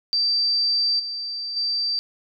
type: tone with level steps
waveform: sine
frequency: 4668 Hz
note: D8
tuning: 11 cents flat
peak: -18 / -27 / -21 dBFS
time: 0.13-1.99 s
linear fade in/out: 0 ms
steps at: 0.99 / 1.56 s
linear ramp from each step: 10 ms
effects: none